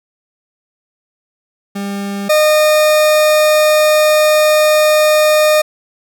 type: tone pair in turn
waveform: 40% pulse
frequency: 199.8 / 611.7 Hz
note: G3 / D#5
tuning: +33 / -30 cents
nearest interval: octave + perfect fifth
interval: 1937 cents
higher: second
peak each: -18 / -7 dBFS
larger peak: second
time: 1.75-2.29 / 2.29-5.62 s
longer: second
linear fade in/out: 10 ms
effects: none